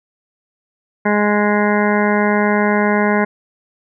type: harmonic tone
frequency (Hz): 207.8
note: G#3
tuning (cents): +1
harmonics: 1 / 2 / 3 / 4 / 5 / 7 / 8 / 9 / 10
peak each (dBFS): -16 / -19 / -21 / -22 / -23 / -24 / -25 / -26 / -26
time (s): 1.05-3.25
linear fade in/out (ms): 10
effects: none